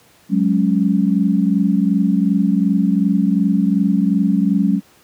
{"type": "chord", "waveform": "sine", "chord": "F# suspended second", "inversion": "none", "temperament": "equal", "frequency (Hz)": [185, 207.7, 277.2], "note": ["F#3", "G#3", "C#4"], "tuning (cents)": [0, 0, 0], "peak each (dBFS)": [-16, -16, -19], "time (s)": [0.29, 4.81], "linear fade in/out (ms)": 50, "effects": ["pink hiss -51 dBFS RMS until 5.03 s", "high-pass 100 Hz 12 dB/octave"]}